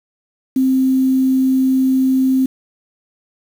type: tone with quantisation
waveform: sine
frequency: 262.2 Hz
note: C4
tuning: 4 cents sharp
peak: -11 dBFS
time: 0.56-2.46 s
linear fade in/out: 5 ms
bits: 6
effects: none